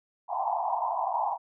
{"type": "band-pass noise", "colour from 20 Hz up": "white", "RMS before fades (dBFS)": -29, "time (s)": [0.28, 1.38], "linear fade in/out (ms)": 50, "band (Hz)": [680, 1000], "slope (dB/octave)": 96, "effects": []}